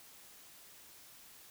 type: silence
effects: white hiss -57 dBFS RMS until 1.5 s